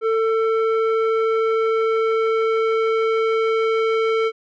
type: tone with low-pass filter sweep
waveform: square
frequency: 446.7 Hz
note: A4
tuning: 26 cents sharp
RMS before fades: -19 dBFS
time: 0.01-4.32 s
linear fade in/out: 50 ms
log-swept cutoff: 1400 to 2400 Hz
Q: 1.2
effects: none